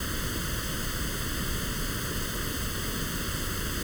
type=noise with comb filter; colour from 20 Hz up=pink; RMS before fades=-31 dBFS; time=0-3.83 s; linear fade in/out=5 ms; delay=0.63 ms; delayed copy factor=+0.95; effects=none